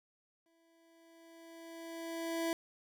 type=tone with exponential growth; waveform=25% pulse; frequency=331.2 Hz; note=E4; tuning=8 cents sharp; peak=-28 dBFS; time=0.46-2.53 s; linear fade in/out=1 ms; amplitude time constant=450 ms; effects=none